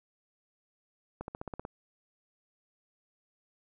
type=accelerating click train; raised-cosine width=1 ms; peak=-24 dBFS; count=8; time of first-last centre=1.21-1.651 s; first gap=71 ms; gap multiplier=0.96; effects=none